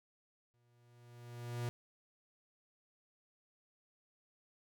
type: tone with exponential growth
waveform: 45% pulse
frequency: 119.9 Hz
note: A#2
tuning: 49 cents sharp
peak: -35 dBFS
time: 0.54-1.69 s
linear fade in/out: 0 ms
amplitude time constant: 250 ms
effects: none